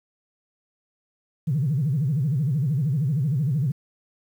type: tone with vibrato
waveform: sine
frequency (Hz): 142.1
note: C#3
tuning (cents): +43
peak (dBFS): -19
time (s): 1.47-3.72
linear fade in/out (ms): 10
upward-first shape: sine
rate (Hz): 13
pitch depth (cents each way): 250
effects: tanh soft clip ceiling -15 dBFS + 9-bit